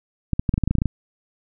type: clicks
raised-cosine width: 5 ms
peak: -7 dBFS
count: 12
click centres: 0.333 / 0.395 / 0.492 / 0.54 / 0.579 / 0.637 / 0.676 / 0.71 / 0.753 / 0.785 / 0.819 / 0.857 s
effects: none